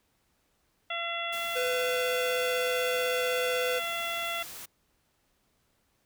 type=harmonic tone; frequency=680 Hz; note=F5; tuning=46 cents flat; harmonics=1 / 2 / 3 / 4 / 5; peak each=-37 / -37 / -37 / -37 / -37 dBFS; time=0.9-4.43 s; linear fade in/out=5 ms
type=noise; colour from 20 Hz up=white; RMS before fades=-43 dBFS; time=1.32-4.66 s; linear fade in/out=10 ms
type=tone with vibrato; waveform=square; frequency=501 Hz; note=B4; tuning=25 cents sharp; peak=-29 dBFS; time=1.55-3.8 s; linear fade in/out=20 ms; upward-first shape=triangle; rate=16 Hz; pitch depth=10 cents each way
effects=pink hiss -72 dBFS RMS until 6.05 s